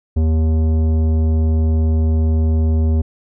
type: tone with tanh clipping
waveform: sine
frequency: 79.4 Hz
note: D#2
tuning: 36 cents sharp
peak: -14 dBFS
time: 0.16-3.02 s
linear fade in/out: 10 ms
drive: 13 dB
effects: none